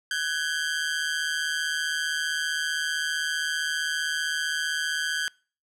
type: ring-modulated tone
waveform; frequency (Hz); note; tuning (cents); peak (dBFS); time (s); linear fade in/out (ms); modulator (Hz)
sawtooth; 1582; G6; +15; -19; 0.11-5.28; 0; 77.7
effects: noise-tail reverb RT60 0.4 s tail -26 dB re dry + low-pass 10000 Hz 12 dB/octave